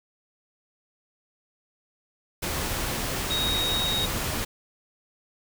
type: tone in noise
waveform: sine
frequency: 3766 Hz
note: A#7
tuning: 17 cents sharp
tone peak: -25 dBFS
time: 3.3-4.06 s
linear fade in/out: 10 ms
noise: pink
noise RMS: -29 dBFS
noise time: 2.42-4.45 s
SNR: +1 dB
effects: none